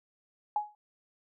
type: tone with exponential decay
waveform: sine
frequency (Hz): 838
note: G#5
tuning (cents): +15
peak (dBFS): -23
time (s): 0.56-0.75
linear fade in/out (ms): 2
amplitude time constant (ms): 40
effects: none